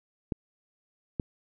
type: clicks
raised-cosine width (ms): 3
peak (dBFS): -16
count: 2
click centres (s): 0.322 / 1.198
effects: none